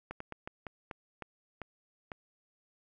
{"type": "slowing click train", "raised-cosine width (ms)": 0.5, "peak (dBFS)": -25, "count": 9, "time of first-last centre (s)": [0.11, 2.118], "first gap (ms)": 94, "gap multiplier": 1.27, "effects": []}